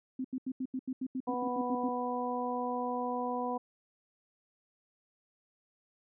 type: tone bursts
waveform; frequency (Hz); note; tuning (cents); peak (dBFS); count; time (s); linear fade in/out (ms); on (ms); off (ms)
sine; 259.4; C4; -15; -32; 13; 0.19-1.889; 5; 55; 82
type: harmonic tone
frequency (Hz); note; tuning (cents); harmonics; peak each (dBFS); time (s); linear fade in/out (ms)
246.9; B3; 0; 1 / 2 / 3 / 4; -37 / -37 / -37 / -37; 1.27-3.58; 10
effects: none